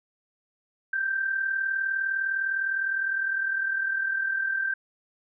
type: tone with amplitude modulation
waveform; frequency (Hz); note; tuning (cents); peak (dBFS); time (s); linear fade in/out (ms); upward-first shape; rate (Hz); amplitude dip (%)
sine; 1568; G6; 0; -22; 0.93-4.74; 5; sine; 39.8; 55
effects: none